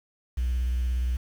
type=tone with vibrato; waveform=triangle; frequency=61.74 Hz; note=B1; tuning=in tune; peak=-20 dBFS; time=0.37-1.17 s; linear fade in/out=10 ms; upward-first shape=sine; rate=17 Hz; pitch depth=57 cents each way; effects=tanh soft clip ceiling -20 dBFS + 8-bit